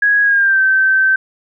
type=tone with pitch glide; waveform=sine; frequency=1659 to 1547.9 Hz; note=G#6 to G6; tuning=-2 to -22 cents; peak=-9 dBFS; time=0.02-1.16 s; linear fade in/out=5 ms; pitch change=-120 cents; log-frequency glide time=0.23-0.61 s; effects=none